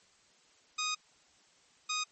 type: tone pair in turn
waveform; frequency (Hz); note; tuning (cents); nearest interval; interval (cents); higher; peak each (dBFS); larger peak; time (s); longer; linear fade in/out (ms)
10% pulse; 1244.5 / 1244.5; D#6 / D#6; 0 / 0; unison; 0; neither; -23; neither; 0.78-0.95 / 1.89-2.04; first; 10
effects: white hiss -65 dBFS RMS until 2.11 s + MP3 32 kbps